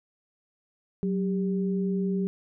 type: tone pair together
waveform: sine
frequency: 186.9 / 397.6 Hz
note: F#3 / G4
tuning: +18 / +25 cents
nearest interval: octave + minor second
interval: 1307 cents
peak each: -25 / -31 dBFS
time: 1.03-2.27 s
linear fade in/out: 0 ms
effects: none